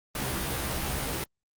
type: noise with comb filter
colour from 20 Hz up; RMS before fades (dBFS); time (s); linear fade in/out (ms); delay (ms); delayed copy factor
pink; -31; 0.15-1.24; 2; 15; +0.9
effects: Opus 32 kbps